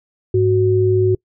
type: tone pair together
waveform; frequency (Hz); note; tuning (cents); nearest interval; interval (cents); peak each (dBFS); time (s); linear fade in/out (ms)
sine; 103.96 / 370; G#2 / F#4; +2 / 0; octave + minor seventh; 2198; -16 / -13; 0.34-1.15; 5
effects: noise-tail reverb RT60 0.1 s tail -26 dB re dry